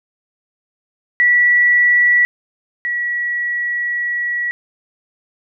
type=tone pair in turn; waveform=sine; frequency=1947 / 1930.2 Hz; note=B6 / B6; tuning=-25 / -40 cents; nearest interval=unison; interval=15 cents; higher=first; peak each=-9 / -17 dBFS; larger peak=first; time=1.2-2.25 / 2.85-4.51 s; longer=second; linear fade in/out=0 ms; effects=none